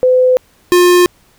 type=tone pair in turn; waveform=sine / square; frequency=508 / 355.7 Hz; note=B4 / F4; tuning=+49 / +32 cents; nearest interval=tritone; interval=617 cents; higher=first; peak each=-6 dBFS; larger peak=neither; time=0.03-0.37 / 0.72-1.06 s; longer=neither; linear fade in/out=0 ms; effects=pink hiss -51 dBFS RMS until 1.38 s